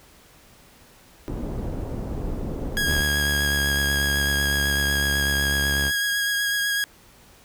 pink low-pass noise, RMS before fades -29 dBFS, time 1.28-3.01 s, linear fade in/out 0 ms, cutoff 470 Hz, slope 12 dB/octave
sawtooth tone with vibrato, 1647 Hz, G#6, 15 cents flat, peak -18 dBFS, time 2.77-6.84 s, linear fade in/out 0 ms, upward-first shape sine, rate 8 Hz, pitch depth 16 cents each way
sawtooth tone with pitch glide, 73.42 to 70.19 Hz, D2 to C#2, 0 to +22 cents, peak -21 dBFS, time 2.85-5.92 s, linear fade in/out 50 ms, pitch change -78 cents, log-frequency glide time 3.01-3.77 s
effects pink hiss -52 dBFS RMS until 7.44 s

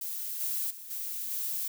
violet noise with level steps, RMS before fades -36 / -32 / -45 / -36 / -33 dBFS, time 0.01-1.68 s, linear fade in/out 5 ms, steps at 0.4 / 0.7 / 0.9 / 1.3 s, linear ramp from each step 10 ms, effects none

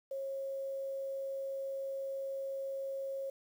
sine tone with quantisation, 543 Hz, C#5, 36 cents flat, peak -36 dBFS, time 0.11-3.3 s, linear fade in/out 5 ms, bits 10, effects none

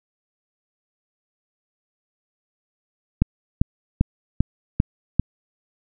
click train, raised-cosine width 5 ms, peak -3 dBFS, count 6, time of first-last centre 3.22-5.196 s, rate 2.53 Hz, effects none

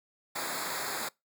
pink noise with comb filter, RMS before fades -35 dBFS, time 0.35-1.09 s, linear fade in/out 10 ms, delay 0.34 ms, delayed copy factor -0.85, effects noise-tail reverb RT60 0.2 s tail -24 dB re dry + high-pass 150 Hz 12 dB/octave

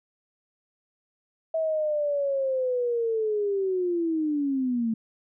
sine linear sweep, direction down, 650 to 220 Hz, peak -23 dBFS, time 1.54-4.94 s, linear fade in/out 5 ms, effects none

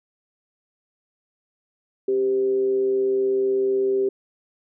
sine tone with frequency modulation, 392 Hz, G4, in tune, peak -18 dBFS, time 2.08-4.09 s, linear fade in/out 5 ms, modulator 124 Hz, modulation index 0.28, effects none

